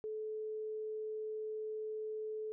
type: tone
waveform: sine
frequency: 432.6 Hz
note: A4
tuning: 29 cents flat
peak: -38 dBFS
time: 0.04-2.52 s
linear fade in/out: 0 ms
effects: none